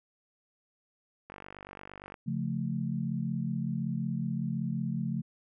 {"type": "click train", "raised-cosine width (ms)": 0.5, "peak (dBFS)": -29, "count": 42, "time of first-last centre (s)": [1.3, 2.142], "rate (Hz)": 48.7}
{"type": "chord", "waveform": "sine", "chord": "Db augmented", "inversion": "none", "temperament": "equal", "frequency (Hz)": [138.59, 174.61, 220], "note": ["Db3", "F3", "A3"], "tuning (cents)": [0, 0, 0], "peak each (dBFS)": -34, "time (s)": [2.26, 5.22], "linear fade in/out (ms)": 20}
{"effects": []}